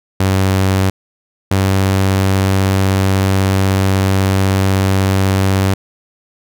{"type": "tone pair in turn", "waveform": "sawtooth", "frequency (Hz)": [95.5, 96.22], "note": ["G2", "G2"], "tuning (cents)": [-45, -32], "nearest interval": "unison", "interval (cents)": 13, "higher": "second", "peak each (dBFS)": -7, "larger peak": "neither", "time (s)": [[0.2, 0.9], [1.51, 5.74]], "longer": "second", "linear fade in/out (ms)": 5, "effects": []}